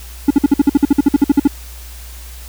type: tone bursts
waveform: triangle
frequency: 283.6 Hz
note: C#4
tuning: 40 cents sharp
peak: -3 dBFS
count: 16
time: 0.28-1.476 s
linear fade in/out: 5 ms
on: 26 ms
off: 52 ms
effects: added 60 Hz sine -31 dBFS peak until 2.48 s + white hiss -38 dBFS RMS until 2.48 s